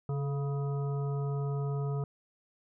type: harmonic tone with a mistuned harmonic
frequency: 139.5 Hz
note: C#3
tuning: 11 cents sharp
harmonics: 1 / 3 / 5 / 7 / 9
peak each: -30 / -39 / -46 / -50 / -48 dBFS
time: 0.09-2.04 s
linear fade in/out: 2 ms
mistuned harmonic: 3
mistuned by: +42 cents
effects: none